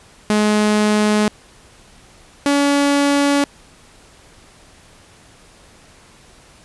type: tone pair in turn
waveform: sawtooth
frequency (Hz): 211.2 / 284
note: G#3 / C#4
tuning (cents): +29 / +42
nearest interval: perfect fourth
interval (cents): 513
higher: second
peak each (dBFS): -9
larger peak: neither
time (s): 0.3-1.28 / 2.46-3.44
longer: neither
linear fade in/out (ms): 0
effects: pink hiss -47 dBFS RMS until 6.64 s + resampled to 24000 Hz